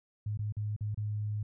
sine tone with dropouts, 105.3 Hz, G#2, 24 cents sharp, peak -31 dBFS, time 0.26-1.43 s, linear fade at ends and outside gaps 5 ms, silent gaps 0.374-0.39 / 0.524-0.567 / 0.764-0.808 / 0.946-0.974 s, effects none

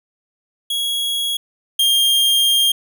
45% pulse tone pair in turn, 3322 / 3213 Hz, G#7 / G7, 0 / +42 cents, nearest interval minor second, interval 58 cents, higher first, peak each -18 / -12 dBFS, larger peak second, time 0.7-1.37 / 1.79-2.72 s, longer second, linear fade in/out 5 ms, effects none

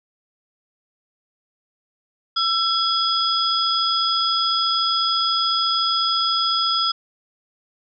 sine tone cluster, 1337 / 3348 / 4987 Hz, E6 / G#7 / D#8, +24 / +13 / +3 cents, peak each -22 dBFS, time 2.36-6.92 s, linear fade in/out 10 ms, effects none

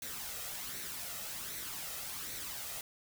white noise with flanger, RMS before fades -42 dBFS, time 0.02-2.81 s, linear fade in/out 2 ms, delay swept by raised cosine 0.49 to 1.59 ms, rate 1.3 Hz, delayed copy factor +0.5, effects none

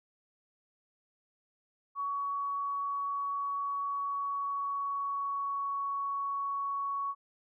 sine tone with pitch glide, 1124 to 1116.2 Hz, C#6 to C#6, +24 to +12 cents, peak -31 dBFS, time 1.95-7.15 s, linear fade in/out 50 ms, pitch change -12 cents, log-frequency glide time 3.93-5.79 s, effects none

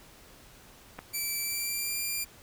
clicks, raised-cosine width 0.5 ms, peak -31 / -23 dBFS, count 2, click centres 0.986 / 0.99 s
5% pulse tone with pitch glide, 2324 to 2387 Hz, D7 to D7, -19 to +28 cents, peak -21 dBFS, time 1.13-2.25 s, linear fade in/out 20 ms, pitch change +47 cents, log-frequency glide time 1.41-1.97 s
effects pink hiss -54 dBFS RMS until 2.42 s

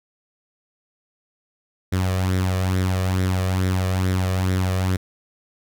sawtooth tone with flanger, 93 Hz, F#2, 9 cents sharp, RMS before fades -21 dBFS, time 1.92-4.97 s, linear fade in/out 10 ms, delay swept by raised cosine 0.53 to 1.73 ms, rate 2.3 Hz, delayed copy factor +0.55, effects none

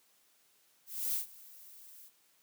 violet noise with ADSR envelope, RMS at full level -32 dBFS, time 0.86-2.11 s, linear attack 280 ms, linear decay 120 ms, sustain -22 dB, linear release 53 ms, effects white hiss -69 dBFS RMS until 2.42 s + high-pass 150 Hz 12 dB/octave

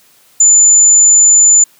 sine tone, 7040 Hz, A8, in tune, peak -3 dBFS, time 0.4-1.64 s, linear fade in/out 5 ms, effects white hiss -48 dBFS RMS until 1.79 s + high-pass 100 Hz 12 dB/octave

